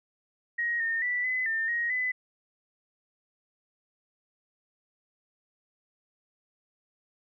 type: tone with pitch steps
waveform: sine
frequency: 1885 / 1828 / 1968 / 2018 / 1801 / 1882 / 2007 Hz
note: A#6 / A#6 / B6 / B6 / A6 / A#6 / B6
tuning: +19 / -34 / -7 / +37 / +40 / +16 / +27 cents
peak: -26 dBFS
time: 0.58-2.12 s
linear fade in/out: 10 ms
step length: 220 ms
effects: none